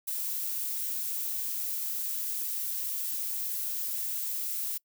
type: noise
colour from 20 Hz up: violet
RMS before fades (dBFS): -33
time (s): 0.07-4.78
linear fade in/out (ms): 10
effects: noise-tail reverb RT60 0.1 s tail -24 dB re dry